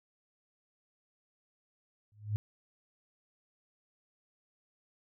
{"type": "tone with exponential growth", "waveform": "sine", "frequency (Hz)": 105.1, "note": "G#2", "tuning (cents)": 21, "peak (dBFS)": -25, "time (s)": [2.12, 2.36], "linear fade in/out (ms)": 0, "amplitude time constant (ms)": 51, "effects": []}